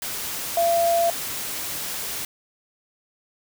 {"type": "tone in noise", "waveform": "sine", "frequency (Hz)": 680, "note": "F5", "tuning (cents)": -46, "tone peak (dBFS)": -17, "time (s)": [0.57, 1.1], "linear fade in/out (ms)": 2, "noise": "white", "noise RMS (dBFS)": -30, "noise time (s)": [0.02, 2.25], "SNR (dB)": 10, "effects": []}